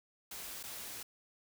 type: noise with dropouts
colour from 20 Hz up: white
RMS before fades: -45 dBFS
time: 0.31-1.03 s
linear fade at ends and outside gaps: 5 ms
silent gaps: 0.63-0.636 s
effects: none